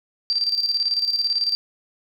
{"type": "tone with tremolo", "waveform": "sine", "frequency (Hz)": 4699, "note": "D8", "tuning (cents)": 0, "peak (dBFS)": -17, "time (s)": [0.3, 1.55], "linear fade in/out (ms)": 0, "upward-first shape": "square", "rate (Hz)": 18, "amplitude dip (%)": 60, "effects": []}